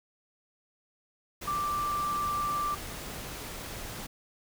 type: tone in noise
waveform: sine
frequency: 1176 Hz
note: D6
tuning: 2 cents sharp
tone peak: -28 dBFS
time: 1.47-2.75 s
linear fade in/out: 10 ms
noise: pink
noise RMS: -40 dBFS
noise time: 1.41-4.07 s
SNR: +9 dB
effects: none